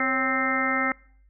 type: harmonic tone with a mistuned harmonic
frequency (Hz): 261.6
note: C4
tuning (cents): 0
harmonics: 1 / 2 / 3 / 4 / 5 / 6 / 7 / 8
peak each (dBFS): -29 / -32 / -33 / -39 / -27 / -35 / -29 / -27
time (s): 0-0.92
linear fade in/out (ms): 2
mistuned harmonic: 2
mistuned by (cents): +72
effects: noise-tail reverb RT60 0.6 s tail -25 dB re dry + added 50 Hz sine -54 dBFS peak until 1.29 s